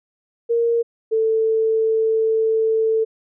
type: tone pair in turn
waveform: sine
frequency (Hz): 466.2 / 443.8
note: A#4 / A4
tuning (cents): 0 / +15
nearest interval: minor second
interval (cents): 85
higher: first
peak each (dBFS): -15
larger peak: neither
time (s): 0.49-0.83 / 1.11-3.05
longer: second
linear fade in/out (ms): 20
effects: none